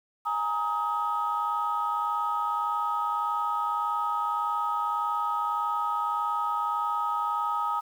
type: chord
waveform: sine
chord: Ab suspended second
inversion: none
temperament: equal with one note detuned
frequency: 830.6 / 932.3 / 1263.3 Hz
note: Ab5 / Bb5 / Eb6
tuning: 0 / 0 / +26 cents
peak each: -32 / -30 / -27 dBFS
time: 0.25-7.81 s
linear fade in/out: 20 ms
effects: tanh soft clip ceiling -18 dBFS + 9-bit